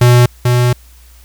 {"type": "tone pair in turn", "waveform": "square", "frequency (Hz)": [122.3, 122.81], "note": ["B2", "B2"], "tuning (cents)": [-16, -9], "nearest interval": "unison", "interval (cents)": 7, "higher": "second", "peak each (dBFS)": [-5, -9], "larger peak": "first", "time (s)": [[0.01, 0.26], [0.45, 0.73]], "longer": "second", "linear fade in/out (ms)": 5, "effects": ["added 60 Hz sine -39 dBFS peak until 1.24 s", "white hiss -47 dBFS RMS until 1.24 s"]}